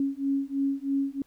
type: beating tone pair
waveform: sine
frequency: 274.1 / 277.2 Hz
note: C#4 / C#4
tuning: -19 / 0 cents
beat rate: 3.1 Hz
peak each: -28 dBFS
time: 0-1.22 s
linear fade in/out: 2 ms
effects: pink hiss -65 dBFS RMS until 1.26 s